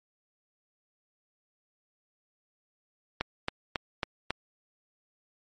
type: click train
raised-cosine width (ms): 0.3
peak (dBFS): -12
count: 5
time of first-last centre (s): 3.21-4.306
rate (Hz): 3.65
effects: MP3 48 kbps